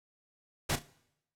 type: noise with echo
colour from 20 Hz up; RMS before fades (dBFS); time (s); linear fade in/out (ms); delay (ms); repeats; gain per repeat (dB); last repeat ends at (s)
pink; -30; 0.69-0.76; 10; 34; 3; -12; 0.862
effects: noise-tail reverb RT60 0.8 s tail -21 dB re dry + low-pass 12000 Hz 12 dB/octave